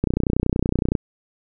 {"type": "click train", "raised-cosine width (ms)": 3, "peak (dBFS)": -6, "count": 29, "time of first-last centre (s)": [0.04, 0.952], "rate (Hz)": 30.7, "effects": []}